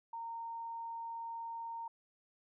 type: tone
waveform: sine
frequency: 921 Hz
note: A#5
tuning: 21 cents flat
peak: -40 dBFS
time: 0.13-1.88 s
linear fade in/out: 5 ms
effects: none